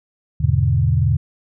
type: chord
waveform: sine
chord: E dominant seventh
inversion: none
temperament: equal with one note detuned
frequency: 82.41 / 103.83 / 124.4 / 146.83 Hz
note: E2 / G#2 / B2 / D3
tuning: 0 / 0 / +13 / 0 cents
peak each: -19 / -19 / -18 / -20 dBFS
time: 0.4-1.17 s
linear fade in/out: 10 ms
effects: none